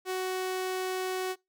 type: tone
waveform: sawtooth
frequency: 372.3 Hz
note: F#4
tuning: 11 cents sharp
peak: -26 dBFS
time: 0.05-1.36 s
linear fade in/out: 50 ms
effects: noise-tail reverb RT60 0.2 s tail -24 dB re dry